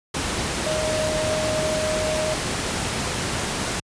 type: tone in noise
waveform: sine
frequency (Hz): 622.3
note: D#5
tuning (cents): 0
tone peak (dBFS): -23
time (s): 0.66-2.34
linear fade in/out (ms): 5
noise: pink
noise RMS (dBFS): -25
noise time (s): 0.14-3.8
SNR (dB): -1
effects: high-pass 60 Hz 12 dB/octave + resampled to 22050 Hz